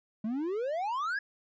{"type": "exponential sweep", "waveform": "triangle", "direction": "up", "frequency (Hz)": [207.7, 1716], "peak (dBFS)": -28, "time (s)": [0.24, 1.19], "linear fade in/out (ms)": 5, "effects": ["resampled to 16000 Hz"]}